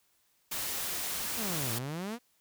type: noise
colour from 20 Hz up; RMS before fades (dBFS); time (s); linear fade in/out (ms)
white; -35; 0.51-1.79; 10
type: exponential two-way sweep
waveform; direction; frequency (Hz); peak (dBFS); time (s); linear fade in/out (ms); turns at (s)
sawtooth; down then up; 250 to 110 to 250; -31; 1.36-2.19; 50; 1.73
effects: white hiss -71 dBFS RMS until 2.4 s